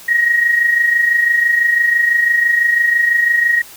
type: tone pair together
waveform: sine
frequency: 1864.7 / 1890.7 Hz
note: A#6 / A#6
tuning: 0 / +24 cents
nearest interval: unison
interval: 24 cents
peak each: -19 / -11 dBFS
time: 0.08-3.62 s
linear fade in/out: 10 ms
effects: white hiss -38 dBFS RMS until 3.76 s